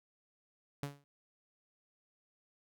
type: tone with exponential decay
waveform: sawtooth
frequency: 142.2 Hz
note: C#3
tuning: 45 cents sharp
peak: -30 dBFS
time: 0.83-1.04 s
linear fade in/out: 0 ms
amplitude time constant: 45 ms
effects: none